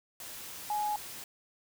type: tone in noise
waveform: sine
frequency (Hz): 838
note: G#5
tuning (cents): +15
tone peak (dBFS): -29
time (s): 0.7-0.96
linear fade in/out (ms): 2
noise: white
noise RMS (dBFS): -44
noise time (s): 0.2-1.24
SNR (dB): +12
effects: none